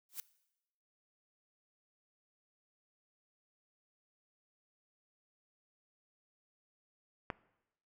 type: noise with exponential growth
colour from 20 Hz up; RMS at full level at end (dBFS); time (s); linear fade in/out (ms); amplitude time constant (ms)
blue; -37; 0.09-0.2; 1; 23
type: click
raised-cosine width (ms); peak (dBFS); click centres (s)
0.5; -21; 7.302
effects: noise-tail reverb RT60 0.9 s tail -20 dB re dry